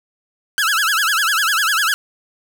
sawtooth tone with vibrato, 1481 Hz, F#6, 1 cent sharp, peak -11 dBFS, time 0.58-1.94 s, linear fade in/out 0 ms, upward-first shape sine, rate 10 Hz, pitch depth 240 cents each way, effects none

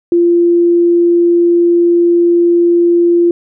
sine tone, 344.7 Hz, F4, 23 cents flat, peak -6 dBFS, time 0.12-3.31 s, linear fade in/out 2 ms, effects none

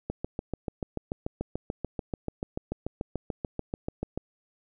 click train, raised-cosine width 2 ms, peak -17 dBFS, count 29, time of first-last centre 0.1-4.176 s, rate 6.87 Hz, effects none

